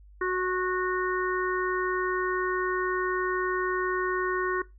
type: harmonic tone with a mistuned harmonic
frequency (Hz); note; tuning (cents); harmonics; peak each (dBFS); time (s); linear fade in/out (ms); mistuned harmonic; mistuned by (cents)
368.4; F#4; -7; 1 / 3 / 4 / 5; -27 / -32 / -33 / -34; 0.21-4.62; 5; 3; -17
effects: noise-tail reverb RT60 0.2 s tail -18 dB re dry + added 50 Hz sine -49 dBFS peak until 4.78 s